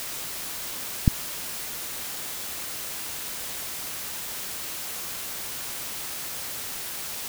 click, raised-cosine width 5 ms, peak -3 dBFS, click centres 1.078 s, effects white hiss -34 dBFS RMS until 7.28 s

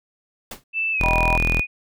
pink noise with exponential decay, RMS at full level -28 dBFS, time 0.51-0.64 s, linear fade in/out 5 ms, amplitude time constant 27 ms
sine tone with pitch glide, 2645 to 2468 Hz, E7 to D#7, +5 to -15 cents, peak -20 dBFS, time 0.73-1.67 s, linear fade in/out 50 ms, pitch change -120 cents, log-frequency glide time 0.92-1.02 s
sawtooth tone, 41.2 Hz, E1, in tune, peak -16 dBFS, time 1-1.61 s, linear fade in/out 10 ms
sine chord, Eb augmented, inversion none, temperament just, 622.3 / 777.8 / 972.3 Hz, Eb5 / G5 / B5, 0 / -14 / -27 cents, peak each -27 / -27 / -23 dBFS, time 1.03-1.37 s, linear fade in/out 2 ms
effects none

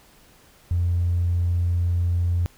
triangle tone with tanh clipping, 87 Hz, F2, 6 cents flat, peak -18 dBFS, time 0.71-2.46 s, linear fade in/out 0 ms, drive 1 dB, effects pink hiss -54 dBFS RMS until 2.57 s

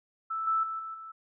sine tone with level steps, 1318.5 Hz, E6, in tune, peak -30 / -24 / -32 / -36 / -41 dBFS, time 0.3-1.12 s, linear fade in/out 10 ms, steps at 0.47 / 0.63 / 0.79 / 0.94 s, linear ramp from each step 5 ms, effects none

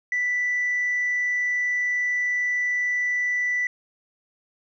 sine tone, 1975.5 Hz, B6, in tune, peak -20 dBFS, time 0.12-3.67 s, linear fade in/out 2 ms, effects tanh soft clip ceiling -18 dBFS

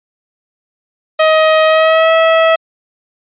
sawtooth tone with pitch glide, 630 to 650 Hz, D#5 to E5, +21 to -24 cents, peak -3 dBFS, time 1.19-2.56 s, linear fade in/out 10 ms, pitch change +55 cents, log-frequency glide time 1.65-2.13 s, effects resampled to 8000 Hz

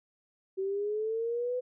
sine linear sweep, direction up, 378.9 to 505 Hz, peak -29 dBFS, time 0.57-1.61 s, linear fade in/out 20 ms, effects none

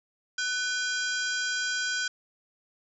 harmonic tone with a mistuned harmonic, 803 Hz, G5, 41 cents sharp, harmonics 2 / 3 / 4 / 5 / 6 / 7 / 8 / 9, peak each -29 / -43 / -36 / -43 / -36 / -39 / -43 / -39 dBFS, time 0.38-2.08 s, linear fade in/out 5 ms, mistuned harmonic 2, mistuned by -120 cents, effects none

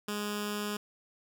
10% pulse tone with notch filter, 207.7 Hz, G#3, in tune, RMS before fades -35 dBFS, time 0.08-0.77 s, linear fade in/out 5 ms, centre 720 Hz, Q 0.98, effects none

